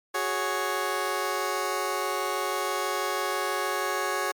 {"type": "chord", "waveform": "15% pulse", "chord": "F# suspended second", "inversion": "none", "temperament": "just", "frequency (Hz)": [370, 416.2, 555], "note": ["F#4", "G#4", "C#5"], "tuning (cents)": [0, 4, 2], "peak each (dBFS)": -25, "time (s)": [0.14, 4.32], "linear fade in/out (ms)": 10, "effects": ["MP3 96 kbps"]}